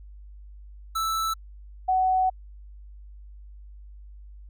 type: tone pair in turn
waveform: square / sine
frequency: 1318.5 / 748.4 Hz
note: E6 / F#5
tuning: 0 / +20 cents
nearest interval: minor seventh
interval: 980 cents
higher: first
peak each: -25 / -19 dBFS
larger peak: second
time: 0.95-1.34 / 1.88-2.3 s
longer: second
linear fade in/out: 10 ms
effects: added 50 Hz sine -42 dBFS peak until 4.49 s